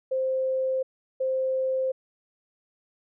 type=tone pair in turn; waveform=sine; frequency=523.3 / 523.3 Hz; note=C5 / C5; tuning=0 / 0 cents; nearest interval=unison; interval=0 cents; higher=neither; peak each=-23 dBFS; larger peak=neither; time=0.11-0.83 / 1.2-1.92 s; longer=neither; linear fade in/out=10 ms; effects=none